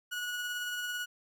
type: tone with tremolo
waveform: 30% pulse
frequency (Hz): 1460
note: F#6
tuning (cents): -24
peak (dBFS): -30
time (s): 0.11-1.06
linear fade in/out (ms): 20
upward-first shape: triangle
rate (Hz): 18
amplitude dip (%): 30
effects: none